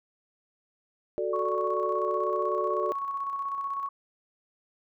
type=chord; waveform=sine; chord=D major; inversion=first; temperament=equal; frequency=370 / 440 / 587.3 Hz; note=F#4 / A4 / D5; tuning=0 / 0 / 0 cents; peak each=-31 dBFS; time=1.18-2.92 s; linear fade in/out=0 ms
type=tone with tremolo; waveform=sine; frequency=1108.7 Hz; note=C#6; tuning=in tune; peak=-28 dBFS; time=1.33-3.89 s; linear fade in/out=5 ms; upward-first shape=square; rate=16 Hz; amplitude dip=35%
effects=none